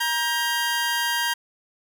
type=tone pair together; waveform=20% pulse; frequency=945.9 / 1593 Hz; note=A#5 / G6; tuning=+25 / +27 cents; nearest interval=major sixth; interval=902 cents; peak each=-20 dBFS; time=0-1.34 s; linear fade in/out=10 ms; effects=none